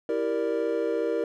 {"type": "chord", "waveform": "triangle", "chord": "E half-diminished seventh", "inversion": "none", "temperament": "equal", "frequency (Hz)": [329.6, 392, 466.2, 587.3], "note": ["E4", "G4", "Bb4", "D5"], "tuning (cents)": [0, 0, 0, 0], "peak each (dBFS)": [-29, -30, -25, -30], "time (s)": [0.09, 1.24], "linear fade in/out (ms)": 2, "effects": []}